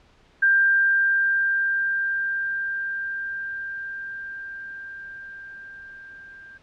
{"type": "tone with level ramp", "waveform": "sine", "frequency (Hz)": 1588, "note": "G6", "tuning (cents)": 22, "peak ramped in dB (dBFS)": [-14, -42], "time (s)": [0.42, 6.58], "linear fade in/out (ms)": 10, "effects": ["pink hiss -57 dBFS RMS until 6.62 s", "low-pass 4000 Hz 12 dB/octave"]}